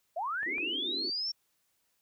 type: linear sweep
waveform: sine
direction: up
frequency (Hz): 610 to 5540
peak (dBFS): -31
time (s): 0.16-1.32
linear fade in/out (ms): 10
type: clicks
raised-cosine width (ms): 0.5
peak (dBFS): -32 / -30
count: 2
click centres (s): 0.431 / 0.582
type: band-pass noise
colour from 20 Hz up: pink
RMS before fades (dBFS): -42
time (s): 0.46-1.1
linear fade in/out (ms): 2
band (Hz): 270 to 400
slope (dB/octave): 48
effects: white hiss -75 dBFS RMS until 2.01 s